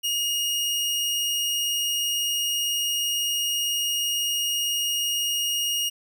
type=tone; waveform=sawtooth; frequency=2863 Hz; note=F7; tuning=42 cents sharp; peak=-20 dBFS; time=0.03-5.9 s; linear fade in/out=20 ms; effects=none